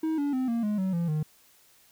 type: tone with pitch steps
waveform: triangle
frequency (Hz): 317.8 / 286.4 / 258.1 / 232.6 / 209.7 / 188.97 / 170.3 / 153.49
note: D#4 / D4 / C4 / A#3 / G#3 / F#3 / F3 / D#3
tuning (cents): +37 / -43 / -23 / -4 / +17 / +37 / -43 / -23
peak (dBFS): -23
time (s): 0.03-1.23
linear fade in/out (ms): 5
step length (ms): 150
effects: white hiss -60 dBFS RMS until 1.91 s